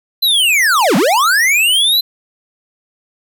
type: linear two-way sweep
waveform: square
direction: down then up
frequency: 4091 to 164.81 to 4091 Hz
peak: -10 dBFS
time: 0.22-2.01 s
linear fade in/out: 10 ms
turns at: 0.96 s
effects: none